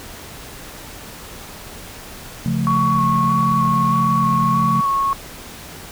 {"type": "chord", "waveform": "sine", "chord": "Db augmented", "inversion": "none", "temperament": "equal", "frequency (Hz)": [138.59, 174.61, 220], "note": ["Db3", "F3", "A3"], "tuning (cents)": [0, 0, 0], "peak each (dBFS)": -21, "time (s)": [2.46, 4.81], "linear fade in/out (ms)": 0}
{"type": "tone with vibrato", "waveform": "sine", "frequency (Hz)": 1108.7, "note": "C#6", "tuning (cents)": 0, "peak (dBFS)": -15, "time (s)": [2.67, 5.13], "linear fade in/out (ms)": 0, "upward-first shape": "square", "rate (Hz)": 1.6, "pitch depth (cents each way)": 16}
{"effects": ["tanh soft clip ceiling -6 dBFS", "pink hiss -36 dBFS RMS until 5.91 s"]}